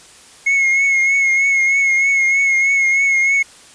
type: tone with vibrato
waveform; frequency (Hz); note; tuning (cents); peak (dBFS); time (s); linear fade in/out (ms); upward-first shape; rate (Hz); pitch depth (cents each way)
triangle; 2174; C#7; -34; -10; 0.46-3.43; 10; triangle; 3.2; 40
effects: white hiss -43 dBFS RMS until 3.74 s + resampled to 22050 Hz